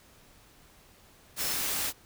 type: tone in noise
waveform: sine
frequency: 5300 Hz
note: E8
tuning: 9 cents sharp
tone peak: -38 dBFS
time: 1.38-1.58 s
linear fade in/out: 50 ms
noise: white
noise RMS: -31 dBFS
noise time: 1.36-1.93 s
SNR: -10 dB
effects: pink hiss -58 dBFS RMS until 2.05 s